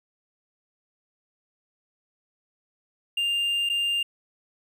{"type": "tone with dropouts", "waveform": "triangle", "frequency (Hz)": 2800, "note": "F7", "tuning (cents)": 4, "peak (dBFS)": -21, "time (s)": [3.17, 4.03], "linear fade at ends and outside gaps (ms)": 5, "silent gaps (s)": [3.691, 3.697], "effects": []}